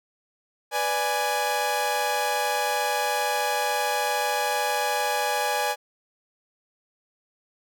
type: chord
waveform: sawtooth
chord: G# diminished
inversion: first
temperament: equal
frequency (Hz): 493.9 / 587.3 / 830.6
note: B4 / D5 / G#5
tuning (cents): 0 / 0 / 0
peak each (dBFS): -27 / -26 / -21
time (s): 0.71-5.76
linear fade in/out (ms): 50
effects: none